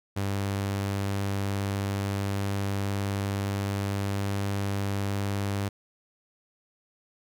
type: tone with pitch glide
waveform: sawtooth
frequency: 99.1 to 99.79 Hz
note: G2 to G2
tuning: +19 to +31 cents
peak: -23 dBFS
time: 0.16-5.69 s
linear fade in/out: 10 ms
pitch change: +12 cents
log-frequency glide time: 0.92-5.56 s
effects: none